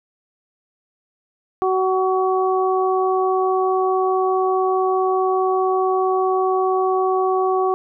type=harmonic tone; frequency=375.4 Hz; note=F#4; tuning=25 cents sharp; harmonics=1 / 2 / 3; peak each=-18 / -21 / -23 dBFS; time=1.62-7.74 s; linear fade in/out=0 ms; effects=none